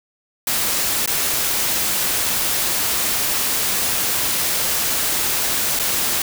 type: noise with dropouts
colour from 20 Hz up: white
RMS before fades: -20 dBFS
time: 0.47-6.22 s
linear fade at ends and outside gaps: 2 ms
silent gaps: 1.061-1.075 / 5.791-5.796 s
effects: none